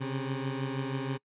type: beating tone pair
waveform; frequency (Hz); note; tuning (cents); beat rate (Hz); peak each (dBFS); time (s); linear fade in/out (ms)
20% pulse; 132.5 / 138.8; C3 / C#3; +22 / +3; 6.3; -28 / -31; 0-1.18; 20
effects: noise-tail reverb RT60 0.1 s tail -24 dB re dry + resampled to 8000 Hz